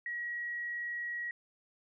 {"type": "tone", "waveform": "sine", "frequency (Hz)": 1909, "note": "A#6", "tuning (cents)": 41, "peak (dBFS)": -35, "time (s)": [0.06, 1.31], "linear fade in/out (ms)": 2, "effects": []}